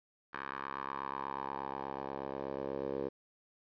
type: tone with band-pass filter sweep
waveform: 10% pulse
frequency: 68.3 Hz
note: C#2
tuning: 25 cents flat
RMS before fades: -40 dBFS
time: 0.33-3.09 s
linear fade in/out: 10 ms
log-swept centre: 1400 to 480 Hz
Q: 3.2
effects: resampled to 11025 Hz + 11-bit